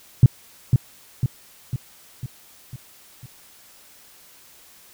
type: tone with echo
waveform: sine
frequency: 125.9 Hz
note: B2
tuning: 34 cents sharp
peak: -5 dBFS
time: 0.23-0.26 s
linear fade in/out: 2 ms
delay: 500 ms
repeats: 6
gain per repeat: -5 dB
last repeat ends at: 3.26 s
effects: white hiss -50 dBFS RMS until 4.93 s